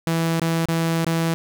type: tone with dropouts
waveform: sawtooth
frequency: 164.81 Hz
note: E3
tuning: in tune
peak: -15 dBFS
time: 0.07-1.34 s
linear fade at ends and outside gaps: 0 ms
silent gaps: 0.396-0.417 / 0.655-0.686 / 1.045-1.066 s
effects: none